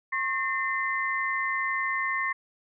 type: tone cluster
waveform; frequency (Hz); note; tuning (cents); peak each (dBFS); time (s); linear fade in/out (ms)
sine; 1084 / 1816 / 2058; C#6 / A#6 / C7; -39 / -46 / -29; -30; 0.12-2.33; 10
effects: none